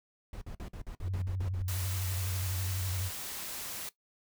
brown noise bursts, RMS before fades -41 dBFS, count 10, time 0.33-1.621 s, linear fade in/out 2 ms, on 85 ms, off 49 ms
sine tone with vibrato, 92.6 Hz, F#2, 2 cents sharp, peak -32 dBFS, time 1.01-3.11 s, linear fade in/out 50 ms, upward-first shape square, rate 12 Hz, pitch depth 59 cents each way
white noise, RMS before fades -40 dBFS, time 1.68-3.89 s, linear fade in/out 2 ms
effects noise-tail reverb RT60 0.1 s tail -17 dB re dry

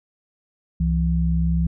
sine tone pair together, 66.35 / 167.2 Hz, C2 / E3, +25 / +25 cents, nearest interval octave + major third, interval 1600 cents, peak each -20 dBFS, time 0.8-1.67 s, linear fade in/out 5 ms, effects none

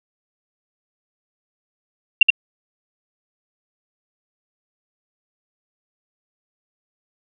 sine tone with echo, 2756 Hz, F7, 24 cents flat, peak -4 dBFS, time 2.21-2.23 s, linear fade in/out 5 ms, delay 74 ms, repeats 1, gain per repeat -3 dB, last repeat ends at 2.304 s, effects none

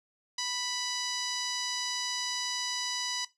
5% pulse tone with low-pass filter, 987.8 Hz, B5, in tune, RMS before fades -33 dBFS, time 0.38-3.25 s, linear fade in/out 5 ms, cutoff 5400 Hz, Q 2.5, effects noise-tail reverb RT60 0.2 s tail -17 dB re dry

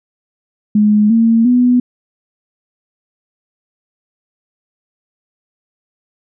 sine tone with pitch steps, 210.1 / 227.8 / 247 Hz, G#3 / A#3 / B3, +20 / -40 / 0 cents, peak -7 dBFS, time 0.75-1.8 s, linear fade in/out 5 ms, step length 350 ms, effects none

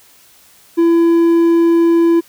triangle tone, 335.8 Hz, E4, 32 cents sharp, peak -6 dBFS, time 0.77-2.21 s, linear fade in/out 20 ms, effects white hiss -47 dBFS RMS until 2.28 s

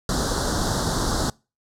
pink band-stop noise, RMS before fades -23 dBFS, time 0.09-1.3 s, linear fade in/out 2 ms, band 1600 to 3700 Hz, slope 48 dB/octave, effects noise-tail reverb RT60 0.3 s tail -25 dB re dry + low-pass 8000 Hz 12 dB/octave

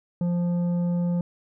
sine tone with tanh clipping, 174.61 Hz, F3, in tune, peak -23 dBFS, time 0.21-1.21 s, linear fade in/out 2 ms, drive 8 dB, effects none

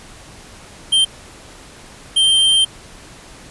square tone bursts at uneven times, 3146 Hz, G7, 6 cents sharp, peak -11 dBFS, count 2, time 0.92-1.05 / 2.16-2.65 s, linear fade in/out 10 ms, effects pink hiss -40 dBFS RMS until 3.5 s + resampled to 24000 Hz

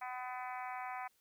harmonic tone, 251.7 Hz, B3, 33 cents sharp, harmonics 3 / 4 / 5 / 6 / 7 / 8 / 9 / 10, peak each -43 / -46 / -49 / -53 / -54 / -52 / -52 / -59 dBFS, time 0.01-1.08 s, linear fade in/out 10 ms, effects white hiss -74 dBFS RMS until 1.2 s

